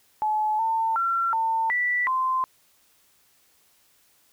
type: tone with pitch steps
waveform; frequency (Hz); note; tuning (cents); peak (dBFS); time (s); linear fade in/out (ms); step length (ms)
sine; 857 / 898 / 1361 / 900 / 1965 / 1038; A5 / A5 / F6 / A5 / B6 / C6; -46 / +35 / -45 / +39 / -9 / -14; -21; 0.22-2.44; 0; 370
effects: white hiss -62 dBFS RMS until 4.32 s